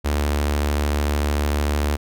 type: tone with notch filter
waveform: sawtooth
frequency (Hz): 73.42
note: D2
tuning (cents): 0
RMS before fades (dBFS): -21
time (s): 0.04-1.97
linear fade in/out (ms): 20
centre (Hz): 150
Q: 1.6
effects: none